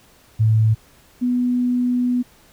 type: tone pair in turn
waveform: sine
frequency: 110 / 246.9 Hz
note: A2 / B3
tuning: 0 / 0 cents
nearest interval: octave + major second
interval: 1400 cents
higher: second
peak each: -12 / -16 dBFS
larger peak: first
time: 0.39-0.75 / 1.21-2.23 s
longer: second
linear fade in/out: 20 ms
effects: pink hiss -52 dBFS RMS until 2.52 s